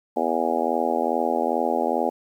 harmonic tone, 82.41 Hz, E2, in tune, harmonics 3 / 4 / 5 / 6 / 7 / 8 / 9 / 10, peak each -29 / -30 / -29 / -29 / -28 / -30 / -28 / -27 dBFS, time 0.16-2.1 s, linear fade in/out 10 ms, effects 9-bit

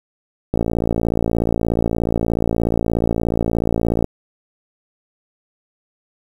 click train, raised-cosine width 2 ms, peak -5 dBFS, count 200, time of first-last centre 0.54-4.044 s, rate 56.8 Hz, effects 7-bit

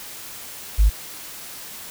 sine tone, 51.5 Hz, G#1, 14 cents flat, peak -10 dBFS, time 0.78-0.9 s, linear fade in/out 20 ms, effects tanh soft clip ceiling -7 dBFS + white hiss -37 dBFS RMS until 1.9 s

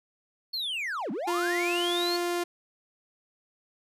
triangle linear two-way sweep, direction down then up, 4435 to 184.2 to 4435 Hz, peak -28 dBFS, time 0.53-2.17 s, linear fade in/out 10 ms, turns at 1.11 s
sawtooth tone, 349.2 Hz, F4, in tune, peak -23 dBFS, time 1.27-2.44 s, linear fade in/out 10 ms
effects resampled to 32000 Hz

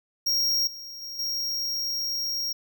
square tone with level steps, 5588 Hz, F8, in tune, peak -22 / -38 / -35 / -27 dBFS, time 0.26-2.53 s, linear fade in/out 10 ms, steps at 0.67 / 1.02 / 1.19 s, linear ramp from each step 2 ms, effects none

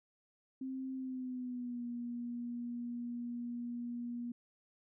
sine tone with pitch glide, 262.8 to 239.6 Hz, C4 to A#3, +8 to +48 cents, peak -38 dBFS, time 0.61-4.32 s, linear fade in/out 5 ms, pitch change -160 cents, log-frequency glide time 0.94-1.85 s, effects none

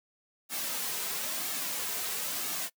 white noise with flanger, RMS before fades -34 dBFS, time 0.49-2.7 s, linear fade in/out 50 ms, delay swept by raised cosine 2 to 3.6 ms, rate 1 Hz, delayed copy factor -0.5, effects noise-tail reverb RT60 0.1 s tail -24 dB re dry + high-pass 200 Hz 12 dB/octave

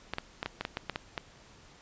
clicks, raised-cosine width 0.3 ms, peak -16 dBFS, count 10, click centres 0.136 / 0.184 / 0.429 / 0.46 / 0.61 / 0.651 / 0.771 / 0.897 / 0.959 / 1.178 s, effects pink hiss -56 dBFS RMS until 1.81 s + resampled to 16000 Hz

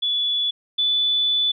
sine tone pair in turn, 3430 / 3480 Hz, A7 / A7, -45 / -20 cents, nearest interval unison, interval 25 cents, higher second, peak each -19 / -17 dBFS, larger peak second, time 0.02-0.51 / 0.78-1.52 s, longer second, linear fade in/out 10 ms, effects none

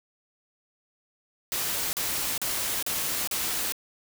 white noise bursts, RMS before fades -29 dBFS, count 5, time 1.52-3.722 s, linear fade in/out 0 ms, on 410 ms, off 38 ms, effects none

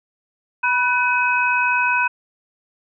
sine tone cluster, 978 / 1502 / 2536 Hz, B5 / F#6 / D#7, -17 / +26 / +32 cents, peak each -20 dBFS, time 0.63-2.08 s, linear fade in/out 10 ms, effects none

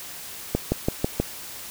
accelerating click train, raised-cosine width 2 ms, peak -7 dBFS, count 5, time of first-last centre 0.55-1.2 s, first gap 170 ms, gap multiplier 0.97, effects white hiss -38 dBFS RMS until 1.7 s

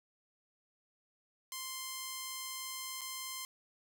5% pulse tone with dropouts, 1046.5 Hz, C6, in tune, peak -28 dBFS, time 1.52-3.45 s, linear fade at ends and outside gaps 1 ms, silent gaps 3.01-3.015 s, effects none

